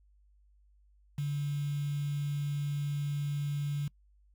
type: tone with quantisation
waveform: sine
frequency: 144.3 Hz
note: D3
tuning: 30 cents flat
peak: -30 dBFS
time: 1.18-3.88 s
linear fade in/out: 5 ms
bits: 8
effects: noise-tail reverb RT60 0.1 s tail -25 dB re dry + added 50 Hz sine -61 dBFS peak until 4.34 s